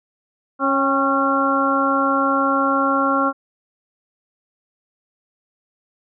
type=harmonic tone with a mistuned harmonic; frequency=274 Hz; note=C#4; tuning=20 cents flat; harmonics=1 / 2 / 3 / 4 / 5; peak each=-21 / -23 / -26 / -21 / -20 dBFS; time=0.59-3.33 s; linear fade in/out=50 ms; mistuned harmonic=3; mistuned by=-46 cents; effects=none